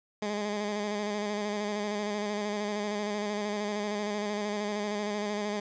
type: tone with vibrato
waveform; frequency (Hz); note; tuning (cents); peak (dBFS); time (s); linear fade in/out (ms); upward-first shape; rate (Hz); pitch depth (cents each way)
15% pulse; 207.7; G#3; 0; -24; 0.22-5.6; 5; square; 13; 27
effects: resampled to 16000 Hz + 10-bit